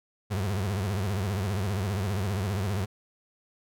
35% pulse tone with vibrato, 98 Hz, G2, in tune, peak -25 dBFS, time 0.3-2.86 s, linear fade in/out 20 ms, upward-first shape triangle, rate 15 Hz, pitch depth 190 cents each way, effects none

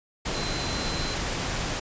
sine tone in noise, 4077 Hz, C8, 46 cents flat, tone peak -35 dBFS, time 0.34-1.15 s, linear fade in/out 10 ms, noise pink, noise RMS -29 dBFS, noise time 0.25-1.8 s, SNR -9 dB, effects resampled to 16000 Hz

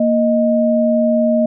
sine tone pair together, 233.1 / 622.3 Hz, A#3 / D#5, 0 / 0 cents, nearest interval octave + perfect fourth, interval 1700 cents, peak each -14 dBFS, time 0-1.46 s, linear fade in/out 5 ms, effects none

